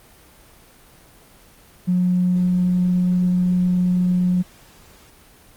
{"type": "tone with tanh clipping", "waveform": "triangle", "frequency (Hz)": 180.1, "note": "F#3", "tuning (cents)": -46, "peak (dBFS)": -15, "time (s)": [1.87, 4.43], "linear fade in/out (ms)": 20, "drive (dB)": 4, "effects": ["pink hiss -49 dBFS RMS until 5.56 s", "Opus 24 kbps"]}